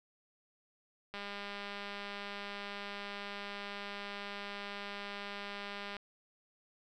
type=click train; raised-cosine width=0.3 ms; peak=-27 dBFS; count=976; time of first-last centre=1.14-5.967 s; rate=202 Hz; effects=none